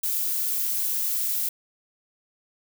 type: noise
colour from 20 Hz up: violet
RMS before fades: -26 dBFS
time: 0.03-1.49 s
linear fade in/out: 5 ms
effects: none